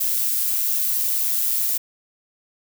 violet noise with amplitude modulation, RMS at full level -20 dBFS, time 0-1.78 s, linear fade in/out 10 ms, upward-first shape sine, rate 119 Hz, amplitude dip 35%, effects none

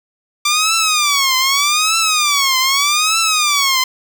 10% pulse tone with vibrato, 1174.7 Hz, D6, in tune, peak -4 dBFS, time 0.45-3.84 s, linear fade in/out 5 ms, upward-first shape triangle, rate 0.82 Hz, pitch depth 230 cents each way, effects none

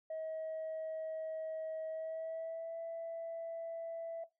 sine tone with pitch glide, 637 to 662.9 Hz, D#5 to E5, +41 to +10 cents, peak -37 dBFS, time 0.1-4.24 s, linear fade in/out 5 ms, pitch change +69 cents, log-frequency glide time 1.88-2.79 s, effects noise-tail reverb RT60 0.2 s tail -17 dB re dry + tanh soft clip ceiling -36 dBFS

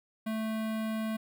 square tone with notch filter, 220 Hz, A3, in tune, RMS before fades -33 dBFS, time 0.26-1.17 s, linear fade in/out 10 ms, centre 6000 Hz, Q 1, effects none

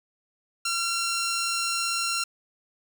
10% pulse tone, 1369 Hz, F6, 35 cents flat, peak -17 dBFS, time 0.65-2.24 s, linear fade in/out 5 ms, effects none

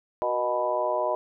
harmonic tone with a mistuned harmonic, 123.47 Hz, B2, in tune, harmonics 3 / 4 / 5 / 6 / 7 / 8, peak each -34 / -33 / -26 / -35 / -35 / -29 dBFS, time 0.22-1.15 s, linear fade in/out 0 ms, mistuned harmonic 4, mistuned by -51 cents, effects none

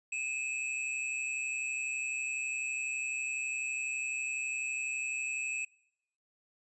square tone pair together, 2463 / 2595 Hz, D#7 / E7, -18 / -28 cents, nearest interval minor second, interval 90 cents, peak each -40 / -35 dBFS, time 0.12-5.65 s, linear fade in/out 5 ms, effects noise-tail reverb RT60 0.8 s tail -22 dB re dry + resampled to 22050 Hz

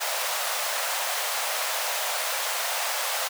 pink high-pass noise, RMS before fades -28 dBFS, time 0-3.29 s, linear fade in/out 20 ms, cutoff 550 Hz, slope 48 dB/octave, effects none

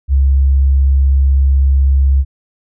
sine tone, 68 Hz, C#2, 33 cents flat, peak -7 dBFS, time 0.08-2.25 s, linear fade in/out 50 ms, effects none

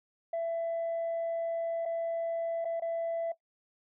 sine tone with dropouts, 667 Hz, E5, 20 cents sharp, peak -28 dBFS, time 0.33-3.32 s, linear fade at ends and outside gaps 5 ms, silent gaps 1.854-1.858 / 2.646-2.652 / 2.799-2.82 s, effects noise-tail reverb RT60 0.1 s tail -17 dB re dry + tanh soft clip ceiling -28 dBFS

